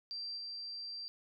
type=tone with level steps; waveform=sine; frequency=4706 Hz; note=D8; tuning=3 cents sharp; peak=-39 / -41 dBFS; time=0.11-1.08 s; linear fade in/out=0 ms; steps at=0.37 s; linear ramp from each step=10 ms; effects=none